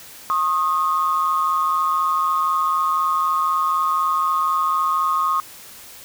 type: tone pair together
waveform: sine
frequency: 1080.5 / 1244.5 Hz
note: C#6 / D#6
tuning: -45 / 0 cents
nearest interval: major second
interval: 245 cents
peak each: -19 dBFS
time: 0.3-5.4 s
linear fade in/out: 0 ms
effects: tanh soft clip ceiling -9 dBFS + white hiss -41 dBFS RMS until 6.04 s